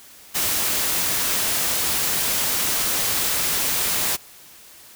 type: noise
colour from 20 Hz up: white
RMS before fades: -22 dBFS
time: 0.34-4.17 s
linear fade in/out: 20 ms
effects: white hiss -46 dBFS RMS until 4.95 s